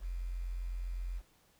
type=tone with quantisation; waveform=sine; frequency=44 Hz; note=F1; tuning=14 cents sharp; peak=-35 dBFS; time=0-1.22 s; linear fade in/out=50 ms; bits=10; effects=pink hiss -68 dBFS RMS until 1.59 s